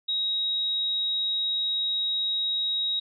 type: tone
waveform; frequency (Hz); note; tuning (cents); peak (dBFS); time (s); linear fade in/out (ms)
sine; 3801; A#7; +33; -24; 0.08-3; 10
effects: none